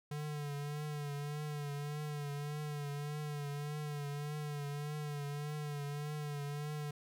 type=tone with vibrato; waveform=square; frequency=146.83 Hz; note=D3; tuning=in tune; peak=-39 dBFS; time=0.11-6.91 s; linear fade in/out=5 ms; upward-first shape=triangle; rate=1.7 Hz; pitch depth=52 cents each way; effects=none